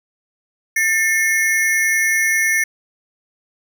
square ring-modulated tone, 1975.5 Hz, B6, in tune, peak -12 dBFS, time 0.76-2.64 s, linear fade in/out 5 ms, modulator 185 Hz, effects none

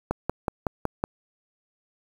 click train, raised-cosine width 1 ms, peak -10 dBFS, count 6, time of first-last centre 0.11-1.039 s, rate 5.38 Hz, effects 7-bit

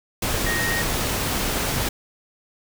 sine tone in noise, 1868 Hz, A#6, 3 cents sharp, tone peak -24 dBFS, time 0.46-0.82 s, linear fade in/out 5 ms, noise pink, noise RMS -24 dBFS, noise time 0.22-1.89 s, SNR -3 dB, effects none

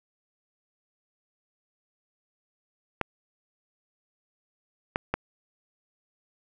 clicks, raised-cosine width 0.5 ms, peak -10 dBFS, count 3, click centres 3.013 / 4.959 / 5.14 s, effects none

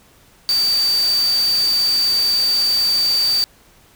sine tone in noise, 4622 Hz, D8, 28 cents flat, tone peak -14 dBFS, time 0.49-3.44 s, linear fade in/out 0 ms, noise white, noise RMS -28 dBFS, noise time 0.49-3.44 s, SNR +11 dB, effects pink hiss -51 dBFS RMS until 3.95 s

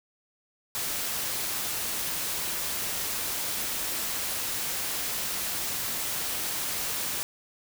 white noise, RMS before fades -31 dBFS, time 0.75-7.23 s, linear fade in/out 0 ms, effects none

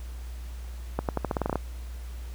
accelerating click train, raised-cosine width 1 ms, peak -12 dBFS, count 11, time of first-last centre 0.99-1.557 s, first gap 98 ms, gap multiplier 0.87, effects added 60 Hz sine -35 dBFS peak until 2.34 s + pink hiss -52 dBFS RMS until 2.34 s

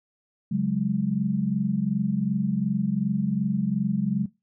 sine chord, C# suspended fourth, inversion none, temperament equal, 138.59 / 185 / 207.7 Hz, C#3 / F#3 / G#3, 0 / 0 / 0 cents, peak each -29 / -25 / -25 dBFS, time 0.51-4.26 s, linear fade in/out 10 ms, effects noise-tail reverb RT60 0.2 s tail -19 dB re dry

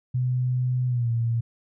sine tone with pitch glide, 126 to 116.21 Hz, B2 to A#2, +35 to -5 cents, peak -21 dBFS, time 0.14-1.41 s, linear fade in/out 10 ms, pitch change -140 cents, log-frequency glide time 0.87-1.1 s, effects none

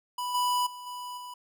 square tone with level steps, 987.8 Hz, B5, in tune, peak -31 / -25 / -41 / -37 / -40 dBFS, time 0.18-1.34 s, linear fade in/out 5 ms, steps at 0.34 / 0.66 / 0.86 / 1.17 s, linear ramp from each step 10 ms, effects none

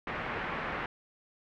white low-pass noise, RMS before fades -36 dBFS, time 0.07-0.86 s, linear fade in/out 2 ms, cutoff 2100 Hz, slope 24 dB/octave, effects none

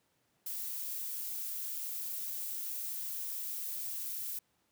violet noise, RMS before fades -39 dBFS, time 0.46-4.39 s, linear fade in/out 5 ms, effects pink hiss -75 dBFS RMS until 4.71 s + high-pass 100 Hz 12 dB/octave

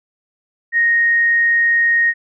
sine tone, 1864.7 Hz, A#6, in tune, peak -11 dBFS, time 0.72-2.14 s, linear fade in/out 50 ms, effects none

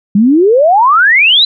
sine exponential sweep, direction up, 192.7 to 4097 Hz, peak -4 dBFS, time 0.15-1.45 s, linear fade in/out 5 ms, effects none

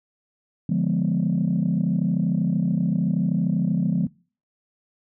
sine chord, D diminished seventh, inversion none, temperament equal, 146.83 / 174.61 / 207.7 / 246.9 Hz, D3 / F3 / Ab3 / Cb4, 0 / 0 / 0 / 0 cents, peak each -26 / -21 / -24 / -27 dBFS, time 0.69-4.07 s, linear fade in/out 5 ms, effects noise-tail reverb RT60 0.4 s tail -24 dB re dry + tanh soft clip ceiling -13 dBFS

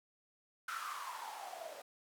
blue noise with band-pass filter sweep, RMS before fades -45 dBFS, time 0.68-1.82 s, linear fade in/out 5 ms, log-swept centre 1400 to 570 Hz, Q 9.2, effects none

